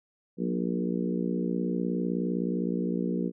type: harmonic tone with a mistuned harmonic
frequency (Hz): 59.5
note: A#1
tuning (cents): +36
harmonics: 3 / 4 / 5 / 6 / 7 / 8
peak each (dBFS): -30 / -32 / -34 / -36 / -37 / -38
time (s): 0.37-3.32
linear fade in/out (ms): 50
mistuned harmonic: 3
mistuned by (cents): +33
effects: none